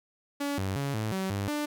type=tone with pitch steps; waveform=sawtooth; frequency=284.6 / 96 / 139.9 / 108.9 / 190.4 / 100.1 / 296.3 Hz; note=C#4 / G2 / C#3 / A2 / F#3 / G2 / D4; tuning=+46 / -36 / +16 / -17 / +50 / +37 / +15 cents; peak=-25 dBFS; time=0.4-1.66 s; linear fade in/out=10 ms; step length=180 ms; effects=none